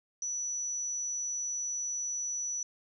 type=tone; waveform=sine; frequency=5920 Hz; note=F#8; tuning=in tune; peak=-32 dBFS; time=0.22-2.63 s; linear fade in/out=2 ms; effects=none